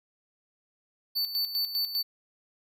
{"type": "tone with tremolo", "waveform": "square", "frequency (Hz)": 4500, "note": "C#8", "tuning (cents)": 25, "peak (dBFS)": -26, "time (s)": [1.15, 2.03], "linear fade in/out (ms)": 20, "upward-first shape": "square", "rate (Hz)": 5, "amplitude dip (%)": 65, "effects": []}